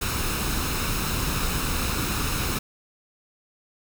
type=noise with comb filter; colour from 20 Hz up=pink; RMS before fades=-26 dBFS; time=0.01-2.59 s; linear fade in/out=10 ms; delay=0.76 ms; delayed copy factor=+0.5; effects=none